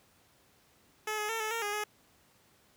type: tone with pitch steps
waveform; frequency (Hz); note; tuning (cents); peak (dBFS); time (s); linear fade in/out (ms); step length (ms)
10% pulse; 429.5 / 422 / 451.3 / 433.4 / 459.8 / 412.3 / 420.7; A4 / G#4 / A4 / A4 / A#4 / G#4 / G#4; -42 / +28 / +44 / -26 / -24 / -13 / +22; -24; 1.07-1.84; 5; 110
effects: pink hiss -65 dBFS RMS until 2.76 s + high-pass 80 Hz 12 dB/octave